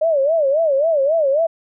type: tone with vibrato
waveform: sine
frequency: 598 Hz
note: D5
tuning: 31 cents sharp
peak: -13 dBFS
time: 0.01-1.47 s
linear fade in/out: 10 ms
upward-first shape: sine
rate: 3.7 Hz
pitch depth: 190 cents each way
effects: none